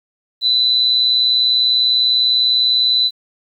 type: tone with amplitude modulation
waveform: sine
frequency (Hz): 3990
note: B7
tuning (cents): +17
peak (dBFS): -8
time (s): 0.41-3.11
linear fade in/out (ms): 50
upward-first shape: sine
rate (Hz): 120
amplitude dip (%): 75
effects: 8-bit